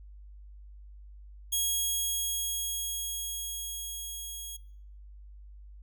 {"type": "tone with level ramp", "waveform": "10% pulse", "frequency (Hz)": 3300, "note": "G#7", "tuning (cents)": -12, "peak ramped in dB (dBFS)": [-18, -31], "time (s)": [1.52, 4.57], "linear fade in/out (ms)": 10, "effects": ["noise-tail reverb RT60 0.6 s tail -21 dB re dry", "added 50 Hz sine -46 dBFS peak until 5.82 s"]}